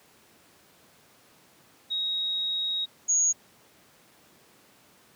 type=tone pair in turn; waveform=sine; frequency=3783 / 6667 Hz; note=A#7 / G#8; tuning=+25 / +6 cents; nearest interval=minor seventh; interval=981 cents; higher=second; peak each=-26 / -20 dBFS; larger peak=second; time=1.9-2.86 / 3.08-3.33 s; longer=first; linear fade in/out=20 ms; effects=pink hiss -58 dBFS RMS until 5.15 s + high-pass 150 Hz 12 dB/octave